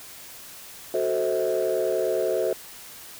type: chord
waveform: sine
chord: F# half-diminished seventh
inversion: none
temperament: equal with one note detuned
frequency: 370 / 440 / 523.3 / 643.1 Hz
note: F#4 / A4 / C5 / E5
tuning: 0 / 0 / 0 / -43 cents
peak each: -26 dBFS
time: 0.94-2.53 s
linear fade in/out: 2 ms
effects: tanh soft clip ceiling -16 dBFS + white hiss -43 dBFS RMS until 3.19 s